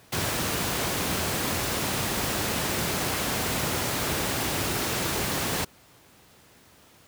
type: noise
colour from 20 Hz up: pink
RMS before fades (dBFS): -27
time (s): 0.12-5.65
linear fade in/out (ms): 10
effects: pink hiss -55 dBFS RMS until 7.07 s + high-pass 80 Hz 12 dB/octave